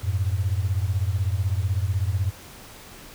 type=beating tone pair; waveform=sine; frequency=89.9 / 105.9 Hz; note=F#2 / G#2; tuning=-49 / +34 cents; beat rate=16 Hz; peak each=-23 / -25 dBFS; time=0.03-2.31 s; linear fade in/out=20 ms; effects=pink hiss -44 dBFS RMS until 3.14 s